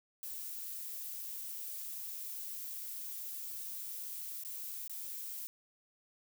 violet noise with dropouts, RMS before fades -43 dBFS, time 0.23-5.47 s, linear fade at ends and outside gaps 0 ms, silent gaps 4.436-4.449 / 4.877-4.896 s, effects none

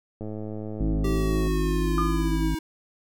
click train, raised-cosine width 2 ms, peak -22 dBFS, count 136, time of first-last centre 0.21-1.472 s, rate 107 Hz
harmonic tone, 52.8 Hz, G#1, 29 cents sharp, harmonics 1 / 3 / 5 / 6, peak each -24 / -29 / -31 / -32 dBFS, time 0.8-2.55 s, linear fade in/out 5 ms
square exponential sweep, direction down, 390.2 to 317.6 Hz, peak -29 dBFS, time 1.04-2.59 s, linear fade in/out 5 ms
sine tone with exponential decay, 1214 Hz, D#6, 43 cents flat, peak -22 dBFS, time 1.98-2.44 s, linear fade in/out 1 ms, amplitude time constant 100 ms
effects none

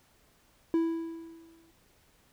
triangle tone with exponential decay, 329.6 Hz, E4, in tune, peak -20 dBFS, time 0.74-1.71 s, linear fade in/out 1 ms, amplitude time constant 210 ms, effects pink hiss -65 dBFS RMS until 2.32 s

